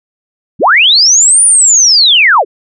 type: linear two-way sweep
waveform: sine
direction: up then down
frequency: 98.7 to 9590 to 324 Hz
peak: -3 dBFS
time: 0.59-2.45 s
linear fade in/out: 50 ms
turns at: 1.44 s
effects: none